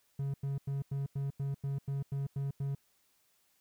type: tone bursts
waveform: triangle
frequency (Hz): 138.59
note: C#3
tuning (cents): 0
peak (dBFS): -30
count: 11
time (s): 0.19-2.75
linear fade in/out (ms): 5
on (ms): 150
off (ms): 91
effects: white hiss -72 dBFS RMS until 3.6 s